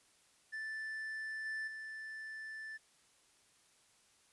triangle tone with level steps, 1760 Hz, A6, in tune, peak -38 / -36 / -42 dBFS, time 0.52-2.78 s, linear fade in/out 20 ms, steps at 1.45 / 1.67 s, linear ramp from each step 10 ms, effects white hiss -69 dBFS RMS until 4.32 s + resampled to 24000 Hz

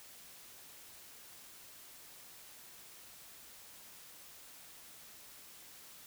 silence, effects white hiss -55 dBFS RMS until 6.06 s

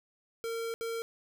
square tone bursts at uneven times, 458 Hz, A#4, 31 cents flat, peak -34 dBFS, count 2, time 0.44-0.74 / 0.81-1.02 s, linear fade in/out 0 ms, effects none

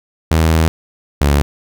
sawtooth tone pair in turn, 80.5 / 71.58 Hz, E2 / D2, -41 / -44 cents, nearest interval major second, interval 203 cents, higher first, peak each -6 dBFS, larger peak neither, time 0.31-0.68 / 1.21-1.42 s, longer first, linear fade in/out 0 ms, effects none

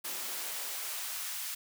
white noise with high-pass filter sweep, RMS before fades -38 dBFS, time 0.04-1.55 s, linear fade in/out 10 ms, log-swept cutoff 230 to 1500 Hz, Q 0.75, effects none

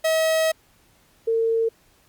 45% pulse / sine tone pair in turn, 640 / 453.7 Hz, D#5 / A#4, +49 / -47 cents, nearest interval tritone, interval 596 cents, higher first, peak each -18 dBFS, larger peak neither, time 0.04-0.52 / 1.27-1.69 s, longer first, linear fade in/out 10 ms, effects pink hiss -59 dBFS RMS until 2.08 s + Opus 48 kbps

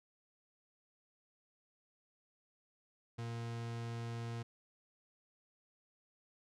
40% pulse tone, 116.54 Hz, A#2, in tune, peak -39 dBFS, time 3.18-4.43 s, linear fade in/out 10 ms, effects low-pass 7000 Hz 12 dB/octave

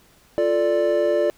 triangle chord, D minor, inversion first, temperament equal, 349.2 / 440 / 587.3 Hz, F4 / A4 / D5, 0 / 0 / 0 cents, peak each -21 / -22 / -17 dBFS, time 0.38-1.3 s, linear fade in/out 0 ms, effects pink hiss -55 dBFS RMS until 1.37 s

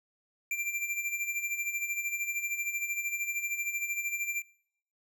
square tone with tremolo, 2364 Hz, D7, 11 cents sharp, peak -29 dBFS, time 0.51-4.42 s, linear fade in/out 2 ms, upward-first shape sine, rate 13 Hz, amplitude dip 60%, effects noise-tail reverb RT60 0.7 s tail -25 dB re dry

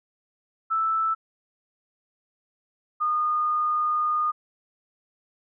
sine tone pair in turn, 1318.5 / 1224.2 Hz, E6 / D#6, 0 / -28 cents, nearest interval minor second, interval 128 cents, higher first, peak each -21 dBFS, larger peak neither, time 0.7-1.15 / 3-4.32 s, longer second, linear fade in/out 20 ms, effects none

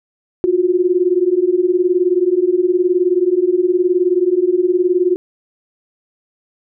sine beating tone pair, 349.2 / 368.2 Hz, F4 / F#4, 0 / -8 cents, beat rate 19 Hz, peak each -15 / -14 dBFS, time 0.44-5.16 s, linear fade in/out 0 ms, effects none

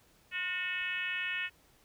sine tone with frequency modulation, 2200 Hz, C#7, 14 cents flat, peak -32 dBFS, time 0.31-1.5 s, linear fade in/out 50 ms, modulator 379 Hz, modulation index 1.8, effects pink hiss -65 dBFS RMS until 1.84 s

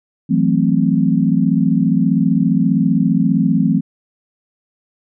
sine chord, F# half-diminished seventh, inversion third, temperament equal, 164.81 / 185 / 220 / 261.6 Hz, E3 / F#3 / A3 / C4, 0 / 0 / 0 / 0 cents, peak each -17 dBFS, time 0.29-3.81 s, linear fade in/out 20 ms, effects none

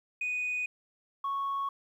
sine tone pair in turn, 2483 / 1106.1 Hz, D#7 / C#6, -4 / -4 cents, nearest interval octave + major second, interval 1400 cents, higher first, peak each -28 dBFS, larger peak neither, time 0.21-0.66 / 1.24-1.69 s, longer neither, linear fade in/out 5 ms, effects tanh soft clip ceiling -27 dBFS + 11-bit

